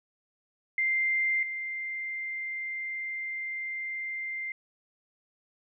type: tone pair in turn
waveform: sine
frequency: 2093 / 2093 Hz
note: C7 / C7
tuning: 0 / 0 cents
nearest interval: unison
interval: 0 cents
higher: neither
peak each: -24 / -32 dBFS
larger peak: first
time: 0.78-1.43 / 1.43-4.52 s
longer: second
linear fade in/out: 2 ms
effects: none